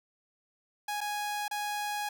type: tone with dropouts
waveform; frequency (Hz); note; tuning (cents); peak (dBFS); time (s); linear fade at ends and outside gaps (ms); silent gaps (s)
sawtooth; 830; G#5; -1; -28; 0.88-2.09; 5; 1.007-1.012 / 1.481-1.511
effects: none